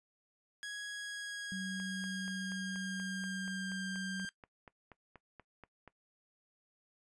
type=tone with pitch glide; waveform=sawtooth; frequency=1661.2 to 1589.9 Hz; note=G#6 to G6; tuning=0 to +24 cents; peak=-37 dBFS; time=0.63-4.29 s; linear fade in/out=0 ms; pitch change=-76 cents; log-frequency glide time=0.89-3.92 s
type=tone; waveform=sine; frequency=189.4 Hz; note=F#3; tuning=41 cents sharp; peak=-39 dBFS; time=1.52-4.25 s; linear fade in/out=0 ms
type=click train; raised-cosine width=0.5 ms; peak=-37 dBFS; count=18; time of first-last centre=1.8-5.877 s; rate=4.17 Hz
effects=noise-tail reverb RT60 0.1 s tail -18 dB re dry + resampled to 22050 Hz